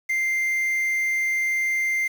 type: tone with quantisation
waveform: triangle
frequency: 2093 Hz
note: C7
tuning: in tune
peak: -19 dBFS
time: 0.09-2.08 s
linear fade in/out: 10 ms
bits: 7
effects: none